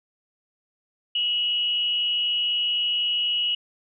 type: tone with frequency modulation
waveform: sine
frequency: 2913 Hz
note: F#7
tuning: 28 cents flat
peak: -21 dBFS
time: 1.15-3.55 s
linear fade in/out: 5 ms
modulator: 245 Hz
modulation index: 0.35
effects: none